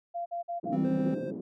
sine tone bursts, 690 Hz, F5, 21 cents flat, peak -31 dBFS, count 4, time 0.14-0.77 s, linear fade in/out 20 ms, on 120 ms, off 50 ms
white band-pass noise, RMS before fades -36 dBFS, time 0.63-1.41 s, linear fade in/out 10 ms, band 180 to 340 Hz, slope 24 dB/octave
triangle chord, C major, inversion first, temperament just, 163.52 / 196.22 / 261.6 Hz, E3 / G3 / C4, -14 / +2 / 0 cents, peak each -31 / -32 / -26 dBFS, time 0.72-1.15 s, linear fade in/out 10 ms
triangle tone, 523.3 Hz, C5, in tune, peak -33 dBFS, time 0.84-1.31 s, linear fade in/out 10 ms
effects none

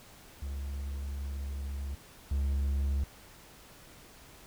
triangle tone pair in turn, 69.3 / 69.3 Hz, C#2 / C#2, 0 / 0 cents, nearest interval unison, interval 0 cents, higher neither, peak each -32 / -25 dBFS, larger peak second, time 0.42-1.95 / 2.31-3.04 s, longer first, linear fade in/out 5 ms, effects pink hiss -54 dBFS RMS until 4.46 s

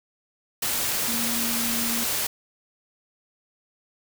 sine tone in noise, 233.1 Hz, A#3, in tune, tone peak -30 dBFS, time 1.08-2.04 s, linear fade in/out 5 ms, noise white, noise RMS -26 dBFS, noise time 0.62-2.27 s, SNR -7 dB, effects none

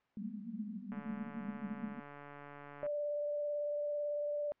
pink band-pass noise, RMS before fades -43 dBFS, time 0.17-2 s, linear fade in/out 2 ms, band 200 to 230 Hz, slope 96 dB/octave
click train, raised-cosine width 0.5 ms, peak -35 dBFS, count 281, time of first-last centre 0.92-2.864 s, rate 144 Hz
sine tone with vibrato, 587.3 Hz, D5, in tune, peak -34 dBFS, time 2.83-4.52 s, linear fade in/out 0 ms, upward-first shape sine, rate 18 Hz, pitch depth 12 cents each way
effects white hiss -75 dBFS RMS until 4.6 s + low-pass 2000 Hz 12 dB/octave

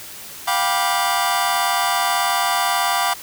sawtooth chord, G dominant seventh, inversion third, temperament just, 705.6 / 784 / 980 / 1176 Hz, F5 / G5 / B5 / D6, +18 / 0 / -14 / +2 cents, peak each -19 dBFS, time 0.47-3.14 s, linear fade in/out 10 ms, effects white hiss -36 dBFS RMS until 3.22 s

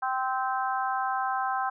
harmonic tone, 260 Hz, C4, 11 cents flat, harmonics 3 / 4 / 5 / 6, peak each -29 / -31 / -33 / -35 dBFS, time 0.02-1.7 s, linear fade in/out 10 ms, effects none

